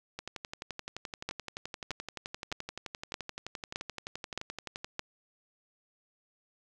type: two click trains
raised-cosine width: 0.2 ms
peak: -21 / -16 dBFS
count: 55 / 7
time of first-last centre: 0.19-4.845 / 1.29-4.994 s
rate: 11.6 / 1.62 Hz
effects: none